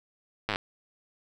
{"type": "slowing click train", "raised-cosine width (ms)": 0.3, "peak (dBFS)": -12, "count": 8, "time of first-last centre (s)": [0.49, 0.559], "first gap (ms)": 9, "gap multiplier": 1.03, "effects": []}